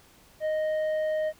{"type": "tone with tanh clipping", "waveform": "sine", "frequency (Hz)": 621, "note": "D#5", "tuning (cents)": -3, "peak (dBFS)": -26, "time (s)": [0.4, 1.33], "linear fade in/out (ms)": 50, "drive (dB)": 6, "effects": ["pink hiss -57 dBFS RMS until 1.39 s"]}